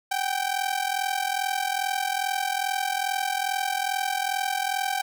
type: ring-modulated tone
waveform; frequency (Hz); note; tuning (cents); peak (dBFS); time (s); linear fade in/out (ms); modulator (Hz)
sawtooth; 778; G5; -13; -18; 0.11-5.02; 5; 21.2
effects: none